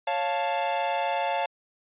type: chord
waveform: 45% pulse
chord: Db augmented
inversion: none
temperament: equal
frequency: 554.4 / 698.5 / 880 Hz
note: Db5 / F5 / A5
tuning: 0 / 0 / 0 cents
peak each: -31 / -29 / -28 dBFS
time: 0.07-1.46 s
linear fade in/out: 5 ms
effects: resampled to 8000 Hz